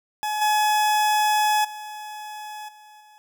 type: tone with level steps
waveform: 40% pulse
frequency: 848 Hz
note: G#5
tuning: 36 cents sharp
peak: -23 / -17 / -33 / -45 / -48 dBFS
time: 0.23-3.18 s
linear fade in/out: 0 ms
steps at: 0.41 / 1.64 / 2.68 / 3 s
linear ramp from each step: 10 ms
effects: none